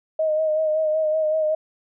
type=tone with vibrato; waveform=sine; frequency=624 Hz; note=D#5; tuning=5 cents sharp; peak=-18 dBFS; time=0.19-1.55 s; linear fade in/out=5 ms; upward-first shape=sine; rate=5.3 Hz; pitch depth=32 cents each way; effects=none